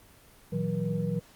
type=tone cluster; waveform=sine; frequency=116.8 / 160.3 / 183.2 / 478.7 Hz; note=A#2 / E3 / F#3 / A#4; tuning=+4 / -48 / -17 / +46 cents; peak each=-35 / -31 / -31 / -35 dBFS; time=0.52-1.2 s; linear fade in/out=10 ms; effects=pink hiss -56 dBFS RMS until 1.35 s + Opus 24 kbps